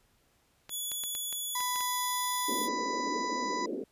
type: tone with pitch glide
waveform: 5% pulse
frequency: 3410 to 3442 Hz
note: G#7 to A7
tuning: +45 to -39 cents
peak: -26 dBFS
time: 0.69-2.69 s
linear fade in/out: 50 ms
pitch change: +16 cents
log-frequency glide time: 1.76-2.27 s
type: clicks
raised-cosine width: 0.2 ms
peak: -25 dBFS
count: 8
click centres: 0.694 / 0.917 / 1.037 / 1.151 / 1.327 / 1.605 / 1.759 / 1.807 s
type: harmonic tone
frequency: 993 Hz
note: B5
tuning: 9 cents sharp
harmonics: 1 / 2 / 4 / 5 / 6 / 7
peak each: -32 / -40 / -47 / -44 / -47 / -48 dBFS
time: 1.55-3.66 s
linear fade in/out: 5 ms
type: band-pass noise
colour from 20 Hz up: pink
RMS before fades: -37 dBFS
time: 2.48-3.84 s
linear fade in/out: 5 ms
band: 230 to 530 Hz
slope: 48 dB/octave
effects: pink hiss -69 dBFS RMS until 3.91 s + resampled to 32000 Hz